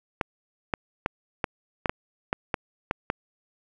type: clicks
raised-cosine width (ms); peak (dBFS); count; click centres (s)
0.5; -9; 10; 0.212 / 0.738 / 1.061 / 1.442 / 1.858 / 1.895 / 2.329 / 2.542 / 2.911 / 3.101
effects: none